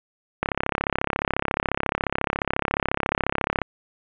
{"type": "click train", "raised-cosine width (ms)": 0.5, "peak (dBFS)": -6, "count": 110, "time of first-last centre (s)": [0.43, 3.617], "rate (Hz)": 34.2, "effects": ["resampled to 8000 Hz", "8-bit"]}